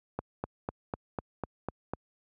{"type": "click train", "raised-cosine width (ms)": 1, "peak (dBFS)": -18, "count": 8, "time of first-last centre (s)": [0.19, 1.936], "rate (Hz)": 4.01, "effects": ["high-pass 60 Hz 12 dB/octave"]}